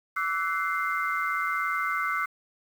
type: tone cluster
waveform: sine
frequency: 1157 / 1318 / 1495 / 2089 Hz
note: D6 / E6 / F#6 / C7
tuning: -26 / -1 / +17 / -3 cents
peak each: -31 dBFS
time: 0.16-2.26 s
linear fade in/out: 10 ms
effects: 8-bit